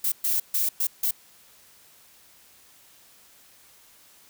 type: noise bursts at uneven times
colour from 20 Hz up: violet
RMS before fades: -24 dBFS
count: 5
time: 0.04-0.12 / 0.24-0.4 / 0.54-0.69 / 0.8-0.87 / 1.03-1.11 s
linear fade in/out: 5 ms
effects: white hiss -55 dBFS RMS until 4.29 s